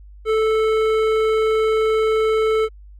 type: tone with hard clipping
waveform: sine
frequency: 438.5 Hz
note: A4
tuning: 6 cents flat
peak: -17 dBFS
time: 0.25-2.69 s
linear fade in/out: 50 ms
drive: 12 dB
effects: added 50 Hz sine -39 dBFS peak until 2.99 s